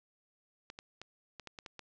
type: clicks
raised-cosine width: 0.2 ms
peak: -28 dBFS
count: 8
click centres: 0.701 / 0.789 / 1.016 / 1.397 / 1.473 / 1.588 / 1.662 / 1.793 s
effects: resampled to 16000 Hz + 10-bit